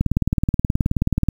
click train, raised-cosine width 5 ms, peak -5 dBFS, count 25, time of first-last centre 0.01-1.287 s, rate 18.8 Hz, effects 7-bit

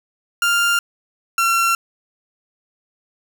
30% pulse tone pair in turn, 1396.9 / 1361.8 Hz, F6 / F6, 0 / -44 cents, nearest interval unison, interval 44 cents, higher first, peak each -12 dBFS, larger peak neither, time 0.42-0.79 / 1.38-1.75 s, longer neither, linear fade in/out 2 ms, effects none

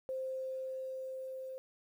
sine tone with level ramp, 523.3 Hz, C5, in tune, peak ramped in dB -35 to -41 dBFS, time 0.09-1.58 s, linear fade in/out 0 ms, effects 11-bit

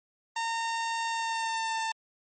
sawtooth tone with pitch glide, 915 to 894.6 Hz, A#5 to A5, -32 to +28 cents, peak -25 dBFS, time 0.36-1.92 s, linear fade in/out 5 ms, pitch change -40 cents, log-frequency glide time 1.09-1.81 s, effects MP3 32 kbps

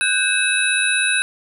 sine tone cluster, 1505 / 1601 / 2590 / 3848 / 10050 Hz, F#6 / G6 / E7 / B7 / D#9, +29 / +36 / -31 / -46 / +16 cents, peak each -21 / -24 / -20 / -24 / -23 dBFS, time 0.01-1.22 s, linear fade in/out 0 ms, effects none

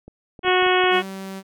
clicks, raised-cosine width 2 ms, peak -27 dBFS, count 7, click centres 0.08 / 0.392 / 0.448 / 0.479 / 0.626 / 0.665 / 0.84 s
harmonic tone, 366.7 Hz, F#4, 15 cents flat, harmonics 1 / 2 / 3 / 4 / 5 / 6 / 7 / 8 / 9, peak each -19 / -22 / -24 / -25 / -26 / -27 / -27 / -28 / -29 dBFS, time 0.43-1.03 s, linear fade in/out 50 ms
sawtooth tone, 192.5 Hz, G3, 31 cents flat, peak -27 dBFS, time 0.9-1.43 s, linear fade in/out 50 ms
effects none

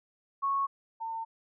sine tone pair in turn, 1103 / 903.1 Hz, C#6 / A5, -9 / +45 cents, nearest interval minor third, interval 346 cents, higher first, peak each -26 / -33 dBFS, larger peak first, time 0.42-0.67 / 1-1.25 s, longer neither, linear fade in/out 20 ms, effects none

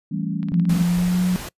sine chord, A dominant seventh, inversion second, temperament equal, 164.81 / 196 / 220 / 277.2 Hz, E3 / G3 / A3 / C#4, 0 / 0 / 0 / 0 cents, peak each -26 / -26 / -30 / -31 dBFS, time 0.11-0.83 s, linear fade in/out 10 ms
click train, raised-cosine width 0.3 ms, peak -26 dBFS, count 9, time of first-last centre 0.43-0.877 s, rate 17.9 Hz
sine tone with pitch glide, 173 to 181.39 Hz, F3 to F#3, -16 to -34 cents, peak -16 dBFS, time 0.52-1.36 s, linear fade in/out 0 ms, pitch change +82 cents, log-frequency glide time 0.78-1.23 s
pink noise, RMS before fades -33 dBFS, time 0.69-1.49 s, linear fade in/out 5 ms
effects noise-tail reverb RT60 0.1 s tail -24 dB re dry + resampled to 32000 Hz

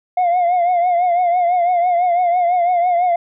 sine tone with vibrato, 708 Hz, F5, 23 cents sharp, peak -10 dBFS, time 0.17-3.16 s, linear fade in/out 5 ms, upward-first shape triangle, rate 6 Hz, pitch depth 74 cents each way, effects tanh soft clip ceiling -11 dBFS

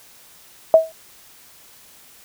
sine tone with exponential decay, 645 Hz, E5, 38 cents flat, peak -3 dBFS, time 0.74-0.92 s, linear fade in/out 1 ms, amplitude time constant 38 ms, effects white hiss -48 dBFS RMS until 2.24 s

